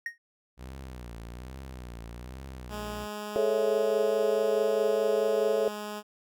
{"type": "tone with exponential decay", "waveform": "triangle", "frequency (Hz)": 1864.7, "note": "A#6", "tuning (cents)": 0, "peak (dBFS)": -26, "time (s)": [0.06, 0.18], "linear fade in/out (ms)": 2, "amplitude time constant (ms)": 24}
{"type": "tone with vibrato", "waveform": "sawtooth", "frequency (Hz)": 61.74, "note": "B1", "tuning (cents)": 0, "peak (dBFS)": -36, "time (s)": [0.57, 3.08], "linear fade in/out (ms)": 50, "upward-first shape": "triangle", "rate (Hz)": 1.2, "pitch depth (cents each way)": 160}
{"type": "tone", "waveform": "10% pulse", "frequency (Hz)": 209.4, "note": "G#3", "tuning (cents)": 15, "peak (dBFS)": -27, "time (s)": [2.69, 6.03], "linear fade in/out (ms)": 50}
{"type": "chord", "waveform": "sine", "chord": "A major seventh", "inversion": "third", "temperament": "equal", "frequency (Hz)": [415.3, 440, 554.4, 659.3], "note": ["G#4", "A4", "C#5", "E5"], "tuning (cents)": [0, 0, 0, 0], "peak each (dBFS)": [-30, -27, -29, -32], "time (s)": [3.36, 5.68], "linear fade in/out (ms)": 0}
{"effects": []}